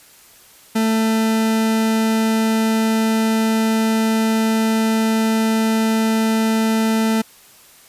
40% pulse tone, 221.9 Hz, A3, 15 cents sharp, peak -14 dBFS, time 0.75-7.22 s, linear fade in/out 10 ms, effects white hiss -47 dBFS RMS until 7.88 s + resampled to 32000 Hz

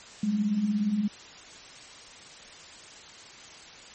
sine beating tone pair, 193.3 / 210.3 Hz, G3 / G#3, -24 / +22 cents, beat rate 17 Hz, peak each -32 / -24 dBFS, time 0.23-1.08 s, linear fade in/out 5 ms, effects white hiss -47 dBFS RMS until 3.94 s + MP3 32 kbps

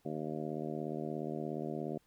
harmonic tone, 77 Hz, D#2, 17 cents flat, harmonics 2 / 3 / 4 / 5 / 6 / 7 / 8 / 9, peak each -43 / -42 / -43 / -42 / -49 / -47 / -47 / -47 dBFS, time 0.05-1.98 s, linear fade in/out 5 ms, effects pink hiss -72 dBFS RMS until 2.06 s

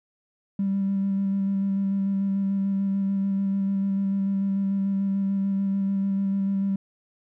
triangle tone with vibrato, 196 Hz, G3, in tune, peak -18 dBFS, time 0.59-6.76 s, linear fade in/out 5 ms, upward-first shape square, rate 6.8 Hz, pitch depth 12 cents each way, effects tanh soft clip ceiling -19 dBFS

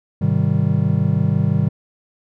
triangle chord, Ab major seventh, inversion none, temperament just, 103.83 / 129.78 / 155.74 / 194.67 Hz, Ab2 / C3 / Eb3 / G3, 0 / -14 / +2 / -12 cents, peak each -19 / -18 / -17 / -19 dBFS, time 0.21-1.69 s, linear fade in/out 10 ms, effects none

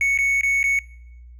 triangle tone with dropouts, 2217 Hz, C#7, in tune, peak -15 dBFS, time 0.01-0.79 s, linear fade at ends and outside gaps 1 ms, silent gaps 0.176-0.187 / 0.411-0.433 / 0.63-0.64 s, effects noise-tail reverb RT60 0.9 s tail -24 dB re dry + added 60 Hz sine -40 dBFS peak until 1.39 s

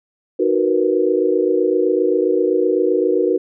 sine chord, B major seventh, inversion first, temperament equal, 311.1 / 370 / 466.2 / 493.9 Hz, D#4 / F#4 / A#4 / B4, 0 / 0 / 0 / 0 cents, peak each -21 / -17 / -19 / -21 dBFS, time 0.39-3.38 s, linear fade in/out 10 ms, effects none

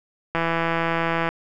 click train, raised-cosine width 0.5 ms, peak -8 dBFS, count 157, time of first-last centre 0.35-1.29 s, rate 166 Hz, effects none

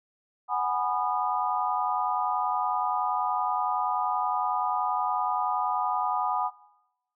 sine chord, G# minor seventh, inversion third, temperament equal with one note detuned, 740 / 830.6 / 987.8 / 1224.5 Hz, F#5 / G#5 / B5 / D#6, 0 / 0 / 0 / -28 cents, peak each -30 dBFS, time 0.48-6.51 s, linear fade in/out 50 ms, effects noise-tail reverb RT60 1.0 s tail -21 dB re dry

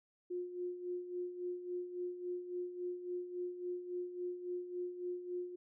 sine tone with tremolo, 357.1 Hz, F4, 39 cents sharp, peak -36 dBFS, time 0.3-5.56 s, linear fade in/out 10 ms, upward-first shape sine, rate 3.6 Hz, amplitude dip 65%, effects none

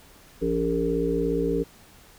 harmonic tone, 57.1 Hz, A#1, 35 cents flat, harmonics 1 / 3 / 5 / 7 / 8, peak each -32 / -30 / -28 / -28 / -26 dBFS, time 0.41-1.64 s, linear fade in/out 20 ms, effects pink hiss -52 dBFS RMS until 2.18 s

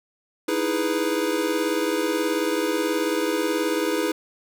square chord, E major seventh, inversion third, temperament equal, 311.1 / 329.6 / 415.3 / 493.9 Hz, D#4 / E4 / G#4 / B4, 0 / 0 / 0 / 0 cents, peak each -28 dBFS, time 0.48-4.12 s, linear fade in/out 5 ms, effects none

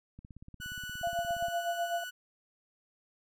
click train, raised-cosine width 5 ms, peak -36 dBFS, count 23, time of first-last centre 0.19-1.484 s, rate 17 Hz
30% pulse tone, 1480 Hz, F#6, in tune, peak -36 dBFS, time 0.6-2.11 s, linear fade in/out 20 ms
sine tone with tremolo, 687 Hz, F5, 29 cents flat, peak -28 dBFS, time 1.03-2.04 s, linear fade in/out 5 ms, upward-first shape sine, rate 7.9 Hz, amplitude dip 70%
effects none

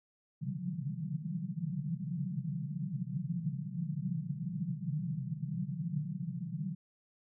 white band-pass noise, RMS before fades -37 dBFS, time 0.41-6.75 s, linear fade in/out 20 ms, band 130 to 190 Hz, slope 96 dB/octave, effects none

